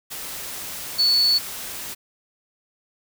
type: tone in noise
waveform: sine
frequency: 4438 Hz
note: C#8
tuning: 1 cent sharp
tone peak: -15 dBFS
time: 0.98-1.39 s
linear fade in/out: 20 ms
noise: white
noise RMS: -33 dBFS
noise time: 0.1-1.95 s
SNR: +15 dB
effects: none